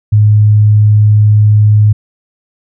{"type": "tone", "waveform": "sine", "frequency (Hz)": 105.7, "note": "G#2", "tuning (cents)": 31, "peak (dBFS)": -3, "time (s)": [0.12, 1.93], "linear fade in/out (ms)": 10, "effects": []}